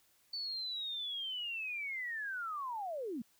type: linear sweep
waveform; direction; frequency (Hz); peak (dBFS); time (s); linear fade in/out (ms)
sine; down; 4528 to 207.7; -37; 0.33-3.22; 5
effects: white hiss -70 dBFS RMS until 3.39 s